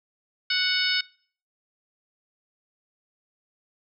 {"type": "harmonic tone", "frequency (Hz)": 740, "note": "F#5", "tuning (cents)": 0, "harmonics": [2, 3, 4, 5, 6, 7], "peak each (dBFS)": [-29, -29, -29, -29, -29, -29], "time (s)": [0.5, 1.01], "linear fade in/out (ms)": 5, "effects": ["noise-tail reverb RT60 0.5 s tail -24 dB re dry"]}